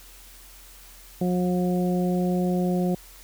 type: harmonic tone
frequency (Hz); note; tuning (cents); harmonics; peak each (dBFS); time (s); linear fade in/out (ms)
179.9; F#3; -48; 1 / 2 / 3 / 4; -22 / -28 / -32 / -34; 1.21-2.95; 5
effects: added 43 Hz sine -49 dBFS peak until 3.23 s + white hiss -49 dBFS RMS until 3.23 s